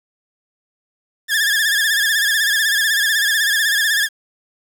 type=tone with vibrato; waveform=sawtooth; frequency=1711 Hz; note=A6; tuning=49 cents flat; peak=-11 dBFS; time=1.28-4.09 s; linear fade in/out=50 ms; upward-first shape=sine; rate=16 Hz; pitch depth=91 cents each way; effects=7-bit